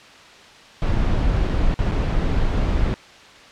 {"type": "noise with dropouts", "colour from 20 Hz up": "brown", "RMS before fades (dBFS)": -19, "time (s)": [0.82, 2.94], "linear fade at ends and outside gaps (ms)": 0, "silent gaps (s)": [[1.491, 1.497], [1.741, 1.791], [1.913, 1.92], [2.118, 2.122]], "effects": ["white hiss -44 dBFS RMS until 3.51 s", "low-pass 4000 Hz 12 dB/octave"]}